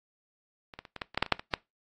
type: clicks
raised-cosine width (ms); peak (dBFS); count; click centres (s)
0.3; -28 / -23 / -29 / -22 / -17 / -27 / -12 / -8 / -24 / -6 / -23 / -10; 12; 0.738 / 0.79 / 0.852 / 0.963 / 1.018 / 1.146 / 1.176 / 1.226 / 1.263 / 1.323 / 1.395 / 1.538
effects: noise-tail reverb RT60 0.2 s tail -21 dB re dry + AAC 32 kbps